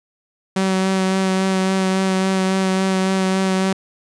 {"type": "tone with vibrato", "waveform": "sawtooth", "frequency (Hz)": 189.7, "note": "F#3", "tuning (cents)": 43, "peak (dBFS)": -12, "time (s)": [0.56, 3.73], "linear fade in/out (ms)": 5, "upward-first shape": "sine", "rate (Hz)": 3.6, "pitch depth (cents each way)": 15, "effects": ["resampled to 22050 Hz"]}